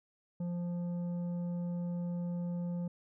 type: tone with tanh clipping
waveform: triangle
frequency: 174.61 Hz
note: F3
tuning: in tune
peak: -35 dBFS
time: 0.4-2.88 s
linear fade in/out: 5 ms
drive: 12 dB
effects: none